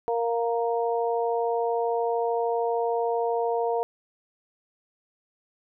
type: harmonic tone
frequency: 233.1 Hz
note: A#3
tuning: in tune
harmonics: 2 / 3 / 4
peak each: -25 / -28 / -31 dBFS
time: 0.08-3.83 s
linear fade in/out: 0 ms
effects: none